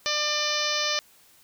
harmonic tone, 597 Hz, D5, 28 cents sharp, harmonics 1 / 2 / 3 / 4 / 5 / 6 / 7 / 8 / 9 / 10, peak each -33 / -33 / -33 / -33 / -33 / -33 / -33 / -33 / -33 / -33 dBFS, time 0.06-0.99 s, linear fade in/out 0 ms, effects white hiss -57 dBFS RMS until 1.43 s

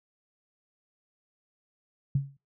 sine tone with exponential decay, 138.59 Hz, C#3, in tune, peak -19 dBFS, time 2.15-2.37 s, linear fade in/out 5 ms, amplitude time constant 46 ms, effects noise-tail reverb RT60 0.2 s tail -19 dB re dry

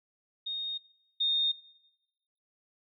sine tone pair in turn, 3706 / 3674 Hz, A#7 / A#7, -11 / -26 cents, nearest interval unison, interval 15 cents, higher first, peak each -32 / -25 dBFS, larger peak second, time 0.46-0.78 / 1.2-1.52 s, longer neither, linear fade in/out 10 ms, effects noise-tail reverb RT60 1.0 s tail -20 dB re dry

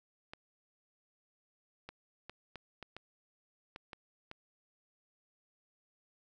clicks, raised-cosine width 0.3 ms, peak -29 dBFS, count 9, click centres 0.335 / 1.89 / 2.296 / 2.557 / 2.827 / 2.966 / 3.761 / 3.932 / 4.314 s, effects none

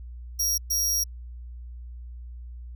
sawtooth tone bursts at uneven times, 5650 Hz, F8, 19 cents sharp, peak -20 dBFS, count 2, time 0.39-0.58 / 0.7-1.04 s, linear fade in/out 10 ms, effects added 60 Hz sine -37 dBFS peak until 2.75 s

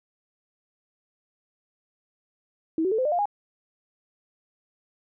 sine tone with pitch steps, 322.1 / 376.5 / 440 / 514.3 / 601.1 / 702.5 / 821.1 Hz, E4 / F#4 / A4 / C5 / D5 / F5 / G#5, -40 / +30 / 0 / -30 / +40 / +10 / -20 cents, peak -21 dBFS, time 2.78-3.256 s, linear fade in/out 2 ms, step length 68 ms, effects none

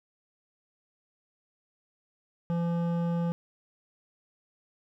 sine tone with hard clipping, 170.4 Hz, F3, 42 cents flat, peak -28 dBFS, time 2.5-3.32 s, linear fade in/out 0 ms, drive 12 dB, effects none

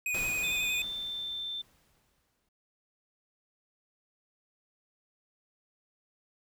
square tone with vibrato, 2489 Hz, D#7, in tune, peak -30 dBFS, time 0.06-0.82 s, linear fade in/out 2 ms, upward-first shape square, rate 11 Hz, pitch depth 17 cents each way
pink noise with exponential decay, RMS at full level -39 dBFS, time 0.14-2.49 s, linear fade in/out 5 ms, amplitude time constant 510 ms
sine tone, 3557 Hz, A7, 18 cents sharp, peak -34 dBFS, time 0.43-1.62 s, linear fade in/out 10 ms
effects none

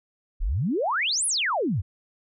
sine exponential two-way sweep, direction up then down, 31.32 to 10890 to 77.8 Hz, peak -22 dBFS, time 0.4-1.82 s, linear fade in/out 20 ms, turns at 1.26 s, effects none

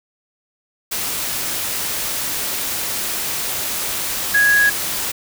sine tone in noise, 1661.2 Hz, G#6, in tune, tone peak -11 dBFS, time 4.34-4.7 s, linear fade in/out 10 ms, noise white, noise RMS -23 dBFS, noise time 0.91-5.12 s, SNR +9 dB, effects none

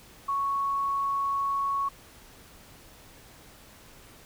sine tone, 1108.7 Hz, C#6, in tune, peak -25 dBFS, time 0.28-1.89 s, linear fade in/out 10 ms, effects pink hiss -52 dBFS RMS until 4.25 s

